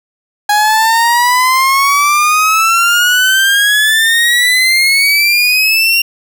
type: exponential sweep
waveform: 30% pulse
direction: up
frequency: 825 to 2778 Hz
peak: -5 dBFS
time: 0.49-6.02 s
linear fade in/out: 5 ms
effects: none